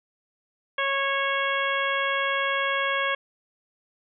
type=harmonic tone; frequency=550 Hz; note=C#5; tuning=14 cents flat; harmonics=1 / 2 / 3 / 4 / 5 / 6; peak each=-30 / -28 / -28 / -30 / -34 / -33 dBFS; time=0.78-3.15 s; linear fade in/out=5 ms; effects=none